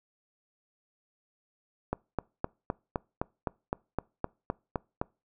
click train, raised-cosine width 1 ms, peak -15 dBFS, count 13, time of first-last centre 1.93-5.015 s, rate 3.89 Hz, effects noise-tail reverb RT60 0.3 s tail -25 dB re dry

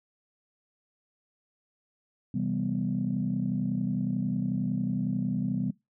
sine chord, C major seventh, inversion none, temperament equal, 130.81 / 164.81 / 196 / 246.9 Hz, C3 / E3 / G3 / B3, 0 / 0 / 0 / 0 cents, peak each -33 / -34 / -30 / -31 dBFS, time 2.34-5.71 s, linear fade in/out 5 ms, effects noise-tail reverb RT60 0.2 s tail -21 dB re dry + tanh soft clip ceiling -18 dBFS

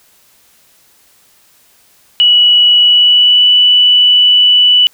sine tone with pitch glide, 2936 to 2967 Hz, F#7 to F#7, -14 to +4 cents, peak -4 dBFS, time 2.2-4.87 s, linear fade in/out 0 ms, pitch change +18 cents, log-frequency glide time 2.8-3.47 s, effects white hiss -49 dBFS RMS until 4.93 s

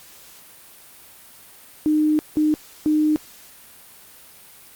sine tone bursts at uneven times, 305.5 Hz, D#4, 32 cents flat, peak -15 dBFS, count 3, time 1.86-2.19 / 2.37-2.54 / 2.86-3.16 s, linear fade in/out 0 ms, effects white hiss -46 dBFS RMS until 4.75 s + Opus 48 kbps

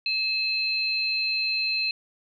sine tone pair together, 2596 / 4129 Hz, E7 / C8, -27 / -24 cents, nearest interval minor sixth, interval 803 cents, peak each -26 dBFS, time 0.06-1.91 s, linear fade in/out 2 ms, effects none

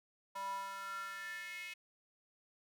square tone with high-pass filter sweep, 196 Hz, G3, in tune, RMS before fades -44 dBFS, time 0.35-1.74 s, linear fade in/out 10 ms, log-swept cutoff 870 to 2400 Hz, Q 6.4, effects none

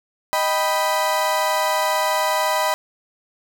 35% pulse chord, Eb augmented, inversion none, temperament equal, 622.3 / 784 / 987.8 Hz, Eb5 / G5 / B5, 0 / 0 / 0 cents, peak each -21 / -24 / -19 dBFS, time 0.33-2.74 s, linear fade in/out 0 ms, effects none

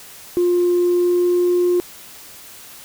sine tone with pitch glide, 352.9 to 354.9 Hz, F4 to F4, +18 to +28 cents, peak -12 dBFS, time 0.37-1.8 s, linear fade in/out 0 ms, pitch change +10 cents, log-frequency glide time 0.88-1.53 s, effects tanh soft clip ceiling -10 dBFS + white hiss -40 dBFS RMS until 2.84 s

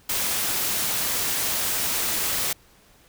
white noise, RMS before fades -25 dBFS, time 0.09-2.53 s, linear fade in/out 5 ms, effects pink hiss -56 dBFS RMS until 3.08 s

